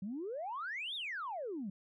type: exponential two-way sweep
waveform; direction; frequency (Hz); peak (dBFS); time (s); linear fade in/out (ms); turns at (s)
sine; up then down; 181.4 to 3800 to 181.4; -37; 0.02-1.7; 5; 0.95
effects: tanh soft clip ceiling -33 dBFS